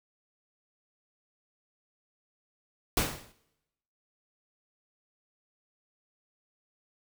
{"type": "noise with exponential decay", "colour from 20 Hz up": "pink", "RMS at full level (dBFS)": -23, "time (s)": [2.97, 3.32], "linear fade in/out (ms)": 2, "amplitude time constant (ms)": 76, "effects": ["noise-tail reverb RT60 0.9 s tail -20 dB re dry"]}